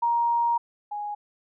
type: tone pair in turn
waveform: sine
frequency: 940 / 829.2 Hz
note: A#5 / G#5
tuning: +14 / -3 cents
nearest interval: major second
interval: 217 cents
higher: first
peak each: -20 / -29 dBFS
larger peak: first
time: 0.02-0.58 / 0.91-1.15 s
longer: first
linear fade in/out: 10 ms
effects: none